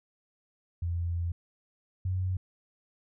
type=tone pair in turn; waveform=sine; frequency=85.6 / 92.66 Hz; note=F2 / F#2; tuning=-34 / +3 cents; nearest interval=minor second; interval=137 cents; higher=second; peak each=-28 / -27 dBFS; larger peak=second; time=0.82-1.32 / 2.05-2.37 s; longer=first; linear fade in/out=5 ms; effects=none